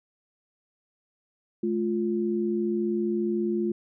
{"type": "tone pair together", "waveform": "sine", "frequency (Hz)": [214.5, 349.2], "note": ["A3", "F4"], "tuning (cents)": [-44, 0], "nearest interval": "minor sixth", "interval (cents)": 844, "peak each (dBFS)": [-27, -26], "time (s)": [1.63, 3.72], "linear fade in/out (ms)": 5, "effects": []}